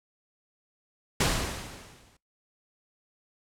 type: noise with exponential decay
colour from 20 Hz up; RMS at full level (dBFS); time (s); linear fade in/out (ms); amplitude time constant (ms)
pink; -22; 1.2-2.17; 5; 210
effects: noise-tail reverb RT60 0.2 s tail -24 dB re dry + low-pass 10000 Hz 12 dB/octave